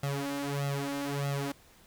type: tone with flanger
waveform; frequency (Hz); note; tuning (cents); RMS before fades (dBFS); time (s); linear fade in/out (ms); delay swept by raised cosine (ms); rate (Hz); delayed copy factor
sawtooth; 140.8; C#3; +27; -33; 0.03-1.52; 5; 1.5 to 3.8; 1.6; +0.9
effects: pink hiss -59 dBFS RMS until 1.86 s